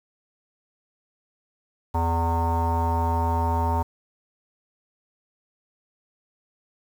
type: tone with low-pass filter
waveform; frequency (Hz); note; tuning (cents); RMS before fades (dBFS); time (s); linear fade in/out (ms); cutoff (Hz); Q
square; 83.2; E2; +17; -23; 1.94-3.83; 10; 910; 8.7
effects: 8-bit